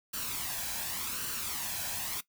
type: noise with flanger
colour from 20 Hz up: white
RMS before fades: -36 dBFS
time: 0.13-2.21 s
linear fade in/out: 10 ms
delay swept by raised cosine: 0.68 to 1.25 ms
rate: 0.88 Hz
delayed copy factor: +0.55
effects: noise-tail reverb RT60 0.1 s tail -17 dB re dry